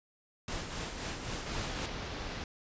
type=noise with tremolo; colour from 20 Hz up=pink; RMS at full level=-37 dBFS; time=0.48-1.86 s; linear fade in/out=2 ms; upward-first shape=sine; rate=3.8 Hz; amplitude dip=45%
type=low-pass noise; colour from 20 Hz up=pink; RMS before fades=-40 dBFS; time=1.46-2.44 s; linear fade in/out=2 ms; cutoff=5600 Hz; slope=24 dB/octave
effects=resampled to 16000 Hz